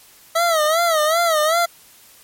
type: tone with vibrato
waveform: 25% pulse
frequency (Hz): 646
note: E5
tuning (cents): -35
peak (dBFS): -11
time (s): 0.35-1.66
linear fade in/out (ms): 10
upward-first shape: sine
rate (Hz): 2.6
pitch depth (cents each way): 120
effects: white hiss -48 dBFS RMS until 2.23 s + MP3 64 kbps